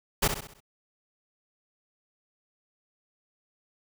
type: noise with echo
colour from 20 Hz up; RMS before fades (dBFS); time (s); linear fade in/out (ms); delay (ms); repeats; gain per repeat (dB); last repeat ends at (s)
pink; -23; 0.22-0.28; 10; 65; 5; -7; 0.605
effects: none